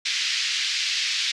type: band-pass noise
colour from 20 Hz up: white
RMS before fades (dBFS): -25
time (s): 0.05-1.32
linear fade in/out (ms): 10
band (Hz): 2000 to 5300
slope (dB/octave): 24
effects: low-pass 8000 Hz 12 dB/octave